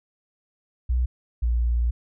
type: tone pair in turn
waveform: sine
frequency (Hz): 61.74 / 59.02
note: B1 / A#1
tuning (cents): 0 / +22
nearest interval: minor second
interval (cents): 78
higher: first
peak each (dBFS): -19 / -19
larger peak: neither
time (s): 0.89-1.06 / 1.42-1.91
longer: second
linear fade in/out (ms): 10
effects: none